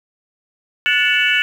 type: tone cluster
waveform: sine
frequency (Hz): 1466 / 1745 / 2246 / 2665 / 2958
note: F#6 / A6 / C#7 / E7 / F#7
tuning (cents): -16 / -15 / +22 / +18 / -1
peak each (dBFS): -19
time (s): 0.86-1.42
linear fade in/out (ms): 0
effects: tanh soft clip ceiling -3 dBFS + 7-bit